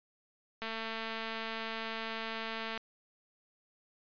click train, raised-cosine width 0.3 ms, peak -23 dBFS, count 484, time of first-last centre 0.62-2.776 s, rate 224 Hz, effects resampled to 11025 Hz

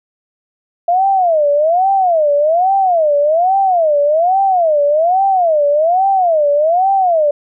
sine tone with vibrato, 672 Hz, E5, 33 cents sharp, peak -9 dBFS, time 0.88-7.31 s, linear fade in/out 5 ms, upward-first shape sine, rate 1.2 Hz, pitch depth 270 cents each way, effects none

